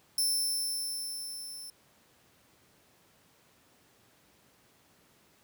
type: tone with level ramp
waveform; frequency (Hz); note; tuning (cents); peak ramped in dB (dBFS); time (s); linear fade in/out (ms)
20% pulse; 5330; E8; +18; -20 to -37; 0.18-1.7; 2
effects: pink hiss -64 dBFS RMS until 5.43 s + high-pass 100 Hz 12 dB/octave